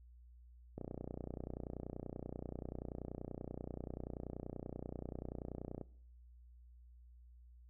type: click train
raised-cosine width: 2 ms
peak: -30 dBFS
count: 154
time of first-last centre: 0.78-5.813 s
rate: 30.4 Hz
effects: noise-tail reverb RT60 0.6 s tail -21 dB re dry + added 60 Hz sine -57 dBFS peak until 7.69 s